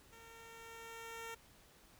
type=tone with level ramp; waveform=10% pulse; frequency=457 Hz; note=A#4; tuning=34 cents flat; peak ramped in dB=-49 to -36 dBFS; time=0.12-1.35 s; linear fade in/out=10 ms; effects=pink hiss -64 dBFS RMS until 1.99 s